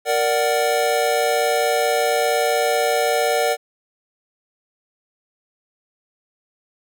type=chord; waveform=square; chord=Bb augmented; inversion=none; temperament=equal with one note detuned; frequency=466.2 / 587.3 / 745.1 Hz; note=Bb4 / D5 / F#5; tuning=0 / 0 / +12 cents; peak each=-22 dBFS; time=0.05-3.57 s; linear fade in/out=50 ms; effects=none